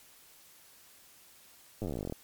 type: slowing click train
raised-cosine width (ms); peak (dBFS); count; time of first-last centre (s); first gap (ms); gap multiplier
2; -23; 20; 1.82-2.124; 9; 1.06
effects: white hiss -58 dBFS RMS until 2.23 s + MP3 96 kbps